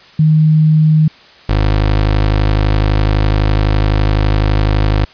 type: tone pair in turn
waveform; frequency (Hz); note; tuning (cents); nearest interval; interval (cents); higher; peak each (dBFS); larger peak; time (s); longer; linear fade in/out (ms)
sine / 25% pulse; 155.56 / 51.91; D#3 / G#1; 0 / 0; octave + perfect fifth; 1900; first; -6; neither; 0.19-1.08 / 1.49-5.05; second; 5
effects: white hiss -41 dBFS RMS until 5.13 s + resampled to 11025 Hz